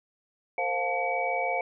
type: tone cluster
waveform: sine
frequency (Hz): 459.7 / 526 / 708 / 877 / 2272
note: A#4 / C5 / F5 / A5 / C#7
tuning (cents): -24 / +9 / +23 / -6 / +42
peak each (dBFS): -38 / -32 / -29 / -35 / -31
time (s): 0.58-1.61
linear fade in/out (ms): 2
effects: none